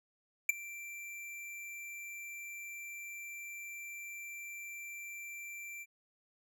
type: tone with ADSR envelope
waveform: square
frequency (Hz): 2351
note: D7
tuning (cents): +1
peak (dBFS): -22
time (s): 0.49-5.86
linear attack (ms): 4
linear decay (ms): 14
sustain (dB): -22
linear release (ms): 43
effects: none